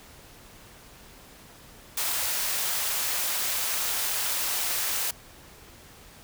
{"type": "high-pass noise", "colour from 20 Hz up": "white", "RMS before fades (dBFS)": -28, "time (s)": [1.97, 5.11], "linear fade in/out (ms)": 5, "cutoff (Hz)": 550, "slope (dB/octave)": 12, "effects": ["pink hiss -50 dBFS RMS until 6.23 s"]}